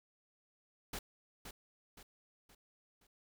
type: noise with echo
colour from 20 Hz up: pink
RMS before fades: -42 dBFS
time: 0.93-0.99 s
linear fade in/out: 5 ms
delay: 520 ms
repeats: 4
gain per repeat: -7 dB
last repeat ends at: 3.07 s
effects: none

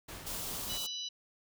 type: noise with tremolo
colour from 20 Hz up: pink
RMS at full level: -44 dBFS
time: 0.08-0.78 s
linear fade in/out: 10 ms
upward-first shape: triangle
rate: 4.8 Hz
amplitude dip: 40%
type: band-stop noise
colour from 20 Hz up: white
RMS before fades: -40 dBFS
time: 0.26-0.87 s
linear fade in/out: 10 ms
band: 1300 to 2800 Hz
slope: 48 dB/octave
type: harmonic tone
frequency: 987.8 Hz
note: B5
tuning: in tune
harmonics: 3 / 4 / 5 / 6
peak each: -41 / -40 / -49 / -46 dBFS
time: 0.69-1.09 s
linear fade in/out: 10 ms
effects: none

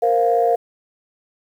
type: chord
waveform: sine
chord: Bb suspended second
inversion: none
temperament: equal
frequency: 466.2 / 523.3 / 698.5 Hz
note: Bb4 / C5 / F5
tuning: 0 / 0 / 0 cents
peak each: -17 / -22 / -16 dBFS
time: 0.02-0.56 s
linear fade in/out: 10 ms
effects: tanh soft clip ceiling -5 dBFS + 8-bit

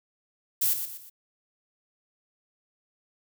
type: noise with echo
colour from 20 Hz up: violet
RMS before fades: -24 dBFS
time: 0.61-0.74 s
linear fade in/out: 10 ms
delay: 120 ms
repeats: 3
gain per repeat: -8 dB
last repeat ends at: 1.1 s
effects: none

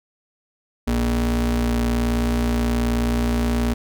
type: ring-modulated tone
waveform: square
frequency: 88.7 Hz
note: F2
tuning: 27 cents sharp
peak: -16 dBFS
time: 0.87-3.74 s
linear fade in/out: 10 ms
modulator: 148 Hz
effects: none

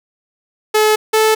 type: tone pair in turn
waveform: sawtooth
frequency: 429.4 / 436.9 Hz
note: A4 / A4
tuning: -42 / -12 cents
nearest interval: unison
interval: 30 cents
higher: second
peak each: -6 dBFS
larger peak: neither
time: 0.74-0.96 / 1.13-1.35 s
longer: neither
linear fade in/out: 10 ms
effects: none

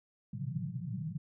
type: band-pass noise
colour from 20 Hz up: pink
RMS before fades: -38 dBFS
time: 0.33-1.18 s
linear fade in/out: 5 ms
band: 110 to 190 Hz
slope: 96 dB/octave
effects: none

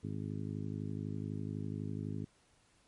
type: harmonic tone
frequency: 52 Hz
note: G#1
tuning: 3 cents sharp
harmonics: 2 / 3 / 4 / 5 / 6 / 7 / 8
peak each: -41 / -42 / -44 / -44 / -49 / -54 / -52 dBFS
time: 0.03-2.25 s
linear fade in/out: 10 ms
effects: pink hiss -69 dBFS RMS until 2.87 s + MP3 48 kbps

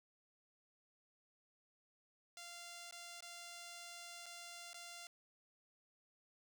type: tone with dropouts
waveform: 5% pulse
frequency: 693 Hz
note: F5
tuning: 14 cents flat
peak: -39 dBFS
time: 2.37-5.07 s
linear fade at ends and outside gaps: 1 ms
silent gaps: 2.911-2.924 / 3.206-3.224 / 4.259-4.263 / 4.732-4.743 s
effects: none

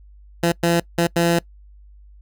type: tone bursts at uneven times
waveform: 15% pulse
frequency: 170 Hz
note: F3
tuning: 46 cents flat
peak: -9 dBFS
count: 4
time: 0.43-0.52 / 0.63-0.8 / 0.98-1.07 / 1.16-1.39 s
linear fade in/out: 5 ms
effects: noise-tail reverb RT60 0.1 s tail -23 dB re dry + added 50 Hz sine -43 dBFS peak until 2.21 s

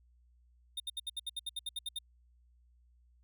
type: tone bursts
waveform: square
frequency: 3644 Hz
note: A#7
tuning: 40 cents flat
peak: -36 dBFS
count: 13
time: 0.77-1.988 s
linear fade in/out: 5 ms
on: 30 ms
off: 69 ms
effects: added 60 Hz sine -63 dBFS peak until 3.23 s

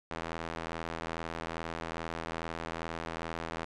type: tone with band-pass filter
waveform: square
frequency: 41.2 Hz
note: E1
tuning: in tune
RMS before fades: -39 dBFS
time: 0.1-3.65 s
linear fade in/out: 10 ms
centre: 1200 Hz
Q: 0.57
effects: resampled to 22050 Hz + 10-bit

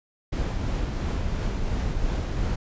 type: noise with tremolo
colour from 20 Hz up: brown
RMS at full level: -25 dBFS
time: 0.32-2.56 s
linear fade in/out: 10 ms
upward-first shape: triangle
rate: 2.9 Hz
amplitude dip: 30%
effects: resampled to 16000 Hz

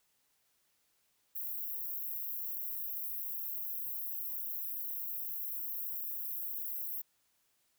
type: high-pass noise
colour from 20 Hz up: white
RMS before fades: -39 dBFS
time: 1.35-7.02 s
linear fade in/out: 10 ms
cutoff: 12000 Hz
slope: 96 dB/octave
effects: white hiss -75 dBFS RMS until 7.78 s

